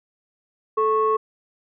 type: tone pair together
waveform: sine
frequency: 436.5 / 1100 Hz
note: A4 / C#6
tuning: -14 / -14 cents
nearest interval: octave + major third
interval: 1600 cents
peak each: -19 / -19 dBFS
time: 0.77-1.17 s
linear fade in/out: 10 ms
effects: tanh soft clip ceiling -10 dBFS